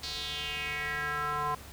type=tone with band-pass filter sweep; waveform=square; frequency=148 Hz; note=D3; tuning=14 cents sharp; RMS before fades=-34 dBFS; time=0.03-1.55 s; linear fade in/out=5 ms; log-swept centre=4500 to 1000 Hz; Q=4.1; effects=added 70 Hz sine -49 dBFS peak until 1.72 s + pink hiss -49 dBFS RMS until 1.72 s